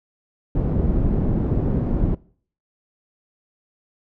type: low-pass noise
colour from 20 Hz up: pink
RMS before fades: -20 dBFS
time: 0.55-2.15 s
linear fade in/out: 5 ms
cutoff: 310 Hz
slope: 12 dB/octave
effects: noise-tail reverb RT60 0.5 s tail -22 dB re dry